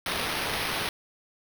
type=noise with sample-and-hold; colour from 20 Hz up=white; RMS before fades=-30 dBFS; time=0.06-0.89 s; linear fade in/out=2 ms; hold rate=7350 Hz; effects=none